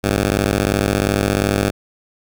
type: ring-modulated tone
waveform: 10% pulse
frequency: 100 Hz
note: G2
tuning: 35 cents sharp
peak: -4 dBFS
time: 0.03-1.71 s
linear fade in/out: 20 ms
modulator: 21.4 Hz
effects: none